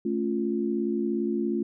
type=chord; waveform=sine; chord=A augmented; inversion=none; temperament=equal; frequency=220 / 277.2 / 349.2 Hz; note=A3 / C#4 / E#4; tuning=0 / 0 / 0 cents; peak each=-28 / -31 / -28 dBFS; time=0.05-1.63 s; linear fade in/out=5 ms; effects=none